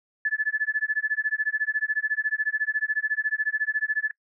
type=tone with tremolo; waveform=sine; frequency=1729 Hz; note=A6; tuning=31 cents flat; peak=-19 dBFS; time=0.25-4.11 s; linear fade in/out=2 ms; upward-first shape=sine; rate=14 Hz; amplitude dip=100%; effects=noise-tail reverb RT60 0.1 s tail -26 dB re dry